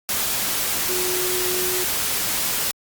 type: tone in noise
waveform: sine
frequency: 364.7 Hz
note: F#4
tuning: 25 cents flat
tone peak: -26 dBFS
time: 0.89-1.84 s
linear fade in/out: 0 ms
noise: white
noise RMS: -23 dBFS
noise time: 0.09-2.71 s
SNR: -6 dB
effects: Opus 48 kbps